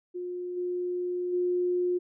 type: tone with level steps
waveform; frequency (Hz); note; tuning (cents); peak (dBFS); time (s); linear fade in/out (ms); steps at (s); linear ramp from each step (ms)
sine; 357.5; F4; +41; -32 / -28 / -24; 0.14-1.99; 20; 0.56 / 1.32; 20
effects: none